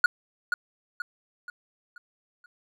triangle tone with echo, 1442 Hz, F#6, 45 cents flat, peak -13 dBFS, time 0.04-0.06 s, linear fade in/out 2 ms, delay 480 ms, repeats 5, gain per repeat -7 dB, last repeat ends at 2.46 s, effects none

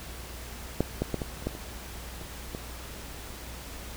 clicks, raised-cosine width 2 ms, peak -10 / -13 / -14 / -18 / -28 / -15 / -26 / -28 / -21 dBFS, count 9, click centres 0.806 / 1.02 / 1.143 / 1.218 / 1.424 / 1.47 / 1.551 / 2.213 / 2.549 s, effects added 60 Hz sine -43 dBFS peak until 3.96 s + pink hiss -43 dBFS RMS until 3.96 s

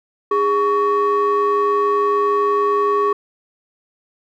triangle ring-modulated tone, 356.3 Hz, F4, 35 cents sharp, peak -9 dBFS, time 0.31-3.13 s, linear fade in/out 5 ms, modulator 766 Hz, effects none

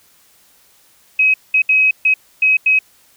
sine tone bursts at uneven times, 2543 Hz, D#7, 37 cents sharp, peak -9 dBFS, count 6, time 1.19-1.34 / 1.54-1.62 / 1.69-1.91 / 2.05-2.14 / 2.42-2.57 / 2.66-2.79 s, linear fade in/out 5 ms, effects white hiss -52 dBFS RMS until 3.16 s

